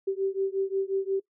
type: beating tone pair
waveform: sine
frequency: 385.5 / 391.1 Hz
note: G4 / G4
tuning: -29 / -4 cents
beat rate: 5.6 Hz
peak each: -28 / -29 dBFS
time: 0.07-1.2 s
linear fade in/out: 10 ms
effects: noise-tail reverb RT60 0.1 s tail -20 dB re dry